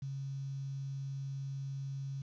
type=tone with quantisation; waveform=sine; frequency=136.7 Hz; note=C#3; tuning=24 cents flat; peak=-37 dBFS; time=0.02-2.22 s; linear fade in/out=5 ms; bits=10; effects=resampled to 16000 Hz